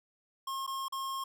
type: tone with dropouts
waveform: square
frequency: 1075 Hz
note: C6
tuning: 47 cents sharp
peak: -35 dBFS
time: 0.47-1.24 s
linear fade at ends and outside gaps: 5 ms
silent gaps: 0.666-0.675 / 0.883-0.923 s
effects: none